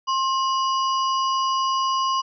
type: harmonic tone with a mistuned harmonic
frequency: 974 Hz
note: B5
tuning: 24 cents flat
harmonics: 1 / 3 / 5 / 6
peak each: -20 / -30 / -32 / -39 dBFS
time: 0.07-2.22 s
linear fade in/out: 20 ms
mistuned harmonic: 1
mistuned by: +150 cents
effects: none